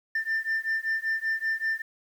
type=beating tone pair; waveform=sine; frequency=1785 / 1790.2 Hz; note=A6 / A6; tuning=+24 / +29 cents; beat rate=5.2 Hz; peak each=-27 dBFS; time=0.15-1.82 s; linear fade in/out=5 ms; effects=tanh soft clip ceiling -22 dBFS + 9-bit